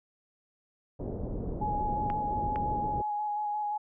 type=low-pass noise; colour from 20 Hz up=pink; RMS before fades=-35 dBFS; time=0.99-3.02 s; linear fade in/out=10 ms; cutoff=590 Hz; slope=24 dB/octave
type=tone with vibrato; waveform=sine; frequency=837 Hz; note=G#5; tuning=13 cents sharp; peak=-29 dBFS; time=1.61-3.78 s; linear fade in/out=10 ms; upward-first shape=square; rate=5.7 Hz; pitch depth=15 cents each way
type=clicks; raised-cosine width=0.5 ms; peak=-22 dBFS; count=2; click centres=2.101 / 2.559 s
effects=none